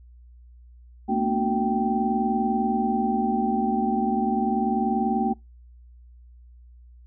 sine tone cluster, 223.2 / 243.5 / 293.4 / 371.4 / 780 Hz, A3 / B3 / D4 / F#4 / G5, +25 / -24 / -2 / +7 / -9 cents, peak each -25 / -28 / -31 / -30 / -25 dBFS, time 1.08-5.34 s, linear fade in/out 20 ms, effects noise-tail reverb RT60 0.2 s tail -24 dB re dry + added 60 Hz sine -46 dBFS peak until 7.06 s

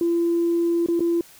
sine tone with dropouts, 339.8 Hz, F4, 47 cents flat, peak -17 dBFS, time 0.01-1.21 s, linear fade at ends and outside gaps 2 ms, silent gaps 0.862-0.885 / 0.995-1.005 s, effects tanh soft clip ceiling -13 dBFS + white hiss -49 dBFS RMS until 1.39 s

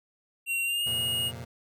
square tone with pitch glide, 2747 to 2867 Hz, F7 to F7, -29 to +45 cents, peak -27 dBFS, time 0.46-1.32 s, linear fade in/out 50 ms, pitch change +74 cents, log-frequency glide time 0.64-0.86 s
sawtooth chord, F suspended fourth, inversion none, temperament just, 87.31 / 116.41 / 130.96 Hz, F2 / Bb2 / C3, 0 / -2 / +2 cents, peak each -39 / -36 / -39 dBFS, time 0.86-1.45 s, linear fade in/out 10 ms
effects none

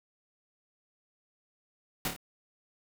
pink noise with echo, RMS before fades -31 dBFS, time 2.05-2.08 s, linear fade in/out 2 ms, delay 28 ms, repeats 3, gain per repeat -5 dB, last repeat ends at 2.164 s, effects none

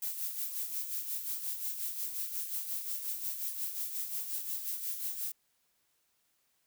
violet noise with tremolo, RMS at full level -35 dBFS, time 0.02-5.32 s, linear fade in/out 5 ms, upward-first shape sine, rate 5.6 Hz, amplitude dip 55%, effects white hiss -75 dBFS RMS until 6.66 s

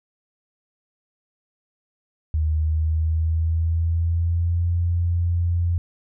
sine tone with pitch glide, 77.8 to 86.32 Hz, D#2 to F2, 0 to -20 cents, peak -18 dBFS, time 2.34-5.78 s, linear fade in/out 0 ms, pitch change +180 cents, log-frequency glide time 2.54-4.67 s, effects none

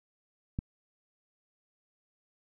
click, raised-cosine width 5 ms, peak -19 dBFS, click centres 0.589 s, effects none

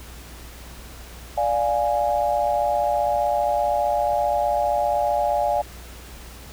sine chord, D diminished, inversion none, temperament equal with one note detuned, 587.3 / 702.5 / 830.6 Hz, D5 / F5 / Ab5, 0 / +10 / 0 cents, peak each -23 dBFS, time 1.37-5.62 s, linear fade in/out 10 ms, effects added 60 Hz sine -40 dBFS peak until 6.52 s + pink hiss -43 dBFS RMS until 6.52 s

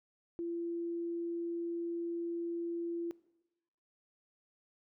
sine tone, 340 Hz, F4, 46 cents flat, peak -35 dBFS, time 0.39-3.11 s, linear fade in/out 0 ms, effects noise-tail reverb RT60 1.0 s tail -20 dB re dry

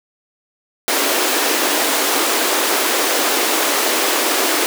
pink high-pass noise, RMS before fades -17 dBFS, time 0.88-4.66 s, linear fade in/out 0 ms, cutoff 280 Hz, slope 48 dB/octave, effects none

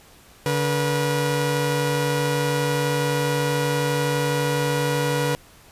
sawtooth tone pair together, 143.89 / 484 Hz, D3 / B4, -35 / -35 cents, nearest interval octave + major sixth, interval 2100 cents, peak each -19 dBFS, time 0.46-5.35 s, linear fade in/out 0 ms, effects pink hiss -50 dBFS RMS until 5.71 s + resampled to 32000 Hz

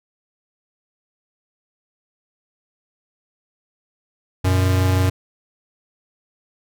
square tone pair together, 93.1 / 119.4 Hz, F#2 / A#2, +11 / +42 cents, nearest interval major third, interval 431 cents, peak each -16 / -24 dBFS, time 4.44-5.1 s, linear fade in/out 10 ms, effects none

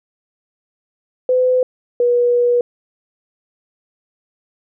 sine tone pair in turn, 507 / 484.2 Hz, B4 / B4, +45 / -34 cents, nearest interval minor second, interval 79 cents, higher first, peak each -11 dBFS, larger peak neither, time 1.29-1.63 / 2-2.61 s, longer second, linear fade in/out 2 ms, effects none

